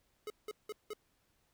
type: tone bursts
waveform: square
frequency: 424.8 Hz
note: G#4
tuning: 39 cents sharp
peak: -40 dBFS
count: 4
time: 0.27-0.934 s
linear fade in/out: 2 ms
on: 31 ms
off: 180 ms
effects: pink hiss -75 dBFS RMS until 1.53 s